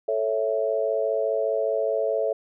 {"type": "chord", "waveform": "sine", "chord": "A major", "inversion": "none", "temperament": "equal", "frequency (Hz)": [440, 554.4, 659.3], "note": ["A4", "C#5", "E5"], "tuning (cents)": [0, 0, 0], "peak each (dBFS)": -26, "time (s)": [0.08, 2.33], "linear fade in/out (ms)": 5, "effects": []}